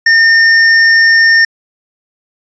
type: tone with hard clipping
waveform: sine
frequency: 1818 Hz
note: A#6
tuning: 44 cents flat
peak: -6 dBFS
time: 0.06-1.45 s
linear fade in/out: 5 ms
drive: 14 dB
effects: resampled to 16000 Hz